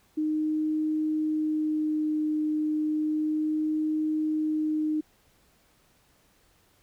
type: tone with vibrato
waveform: sine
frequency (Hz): 307.9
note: D#4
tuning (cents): -18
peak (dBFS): -24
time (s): 0.17-5.01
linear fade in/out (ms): 10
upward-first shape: sine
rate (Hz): 0.32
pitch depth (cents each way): 10
effects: pink hiss -64 dBFS RMS until 6.82 s